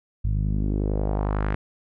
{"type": "tone with low-pass filter sweep", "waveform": "sawtooth", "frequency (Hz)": 51, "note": "G#1", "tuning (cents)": -31, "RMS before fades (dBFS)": -24, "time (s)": [0.24, 1.55], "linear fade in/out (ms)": 5, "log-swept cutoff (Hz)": [110, 1900], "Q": 1.8, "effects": []}